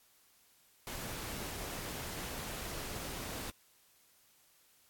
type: noise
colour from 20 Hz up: pink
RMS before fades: -42 dBFS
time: 0.87-3.5 s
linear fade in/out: 0 ms
effects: white hiss -67 dBFS RMS until 4.89 s + AAC 64 kbps